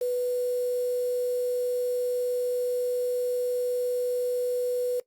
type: tone with quantisation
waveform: sine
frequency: 493.9 Hz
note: B4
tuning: in tune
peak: -24 dBFS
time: 0.01-5 s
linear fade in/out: 5 ms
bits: 7
effects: noise-tail reverb RT60 0.1 s tail -18 dB re dry + Opus 48 kbps